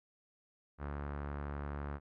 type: tone with low-pass filter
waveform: sawtooth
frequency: 71.9 Hz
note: D2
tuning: 36 cents flat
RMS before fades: -41 dBFS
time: 0.78-2 s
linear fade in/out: 50 ms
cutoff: 1400 Hz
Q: 2
effects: none